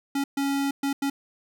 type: tone bursts at uneven times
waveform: square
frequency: 278 Hz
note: C#4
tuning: 5 cents sharp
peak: -24 dBFS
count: 4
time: 0.15-0.24 / 0.37-0.71 / 0.83-0.93 / 1.02-1.1 s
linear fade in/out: 5 ms
effects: none